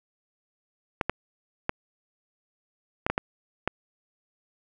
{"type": "clicks", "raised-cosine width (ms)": 0.5, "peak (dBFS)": -9, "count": 7, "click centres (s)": [1.012, 1.096, 1.694, 3.065, 3.1, 3.179, 3.676], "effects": []}